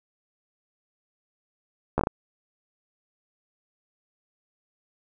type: slowing click train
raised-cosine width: 1 ms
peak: -9 dBFS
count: 5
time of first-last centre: 1.98-2.071 s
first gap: 13 ms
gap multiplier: 1.39
effects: none